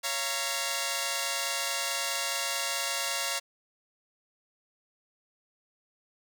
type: chord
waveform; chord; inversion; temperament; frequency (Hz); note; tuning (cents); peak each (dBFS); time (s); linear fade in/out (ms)
5% pulse; Bb minor; first; equal with one note detuned; 554.4 / 685.7 / 932.3; Db5 / F5 / Bb5; 0 / -32 / 0; -22; 0.03-3.4; 20
effects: none